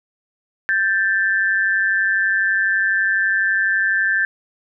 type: tone pair together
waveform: sine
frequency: 1568 / 1760 Hz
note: G6 / A6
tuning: 0 / 0 cents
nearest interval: major second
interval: 200 cents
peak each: -18 dBFS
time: 0.69-4.25 s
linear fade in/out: 0 ms
effects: none